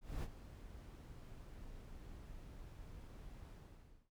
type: noise with ADSR envelope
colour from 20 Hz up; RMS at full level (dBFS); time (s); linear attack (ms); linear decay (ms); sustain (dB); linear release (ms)
brown; -40; 0.01-4.1; 220; 40; -13; 590
effects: none